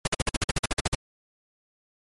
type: noise bursts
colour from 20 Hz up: pink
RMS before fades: -23 dBFS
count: 13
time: 0.05-0.95 s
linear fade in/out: 5 ms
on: 24 ms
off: 49 ms
effects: MP3 48 kbps